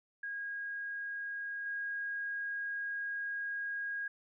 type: tone with level steps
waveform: sine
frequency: 1636 Hz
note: G#6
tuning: 26 cents flat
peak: -37 / -35 dBFS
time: 0.23-4.08 s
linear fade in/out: 5 ms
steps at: 1.66 s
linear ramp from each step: 2 ms
effects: none